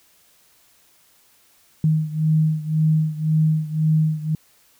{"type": "beating tone pair", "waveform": "sine", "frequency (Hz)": [155.8, 157.7], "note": ["D#3", "D#3"], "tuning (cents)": [3, 24], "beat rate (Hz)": 1.9, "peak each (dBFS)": [-18, -21], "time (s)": [1.84, 4.35], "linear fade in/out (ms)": 2, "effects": ["white hiss -57 dBFS RMS until 4.79 s"]}